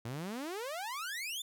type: exponential sweep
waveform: sawtooth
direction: up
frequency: 110 to 3618 Hz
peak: -34 dBFS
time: 0.05-1.42 s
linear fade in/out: 5 ms
effects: none